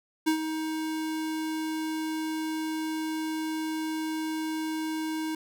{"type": "tone with ADSR envelope", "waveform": "square", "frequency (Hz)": 315.5, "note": "D#4", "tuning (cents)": 24, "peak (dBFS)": -21, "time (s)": [0.26, 5.35], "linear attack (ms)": 17, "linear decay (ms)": 96, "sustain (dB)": -9, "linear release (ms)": 3, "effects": []}